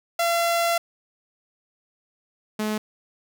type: tone pair in turn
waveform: sawtooth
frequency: 681 / 214 Hz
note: F5 / A3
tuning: -44 / -48 cents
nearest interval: octave + minor sixth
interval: 2004 cents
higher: first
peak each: -16 / -20 dBFS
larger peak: first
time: 0.19-0.78 / 2.59-2.78 s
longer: first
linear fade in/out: 5 ms
effects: none